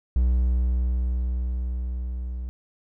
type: tone with level ramp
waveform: triangle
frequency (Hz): 61.74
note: B1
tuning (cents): 0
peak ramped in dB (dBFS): -15 to -27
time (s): 0.16-2.49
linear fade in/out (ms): 0
effects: none